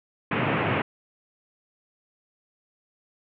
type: band-pass noise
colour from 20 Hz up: pink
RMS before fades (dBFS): -25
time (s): 0.31-0.82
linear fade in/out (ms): 5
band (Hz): 100 to 2800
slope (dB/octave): 48
effects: none